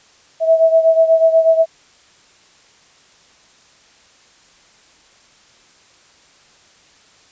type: beating tone pair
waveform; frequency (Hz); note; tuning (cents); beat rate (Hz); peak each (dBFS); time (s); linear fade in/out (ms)
sine; 649 / 657.2; E5 / E5; -27 / -5; 8.2; -10 / -15; 0.4-1.66; 50
effects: white hiss -50 dBFS RMS until 7.31 s + resampled to 16000 Hz